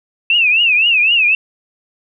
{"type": "tone with vibrato", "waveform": "sine", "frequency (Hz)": 2637, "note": "E7", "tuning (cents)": 0, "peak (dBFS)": -9, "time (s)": [0.3, 1.35], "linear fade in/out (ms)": 2, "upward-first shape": "triangle", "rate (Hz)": 3.9, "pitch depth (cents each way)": 180, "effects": []}